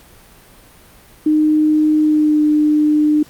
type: tone with pitch glide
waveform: sine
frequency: 306.7 to 301.6 Hz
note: D#4 to D4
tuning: -25 to +46 cents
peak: -10 dBFS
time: 1.26-3.23 s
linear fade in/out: 5 ms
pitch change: -29 cents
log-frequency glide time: 2-2.42 s
effects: pink hiss -45 dBFS RMS until 3.29 s + Opus 48 kbps